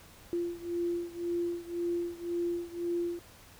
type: beating tone pair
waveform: sine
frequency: 344.7 / 346.6 Hz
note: F4 / F4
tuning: -23 / -13 cents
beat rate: 1.9 Hz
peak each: -33 / -35 dBFS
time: 0.33-3.19 s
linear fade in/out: 0 ms
effects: added 91 Hz sine -63 dBFS peak until 3.59 s + pink hiss -55 dBFS RMS until 3.59 s